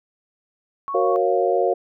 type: tone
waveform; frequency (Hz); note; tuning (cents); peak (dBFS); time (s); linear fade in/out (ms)
sine; 1108.7; C#6; 0; -25; 0.88-1.16; 0
type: chord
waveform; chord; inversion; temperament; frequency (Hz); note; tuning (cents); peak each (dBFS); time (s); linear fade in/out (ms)
sine; Gb major seventh; none; equal with one note detuned; 370 / 466.2 / 548.9 / 698.5; Gb4 / Bb4 / Db5 / F5; 0 / 0 / -17 / 0; -22; 0.94-1.74; 10
effects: none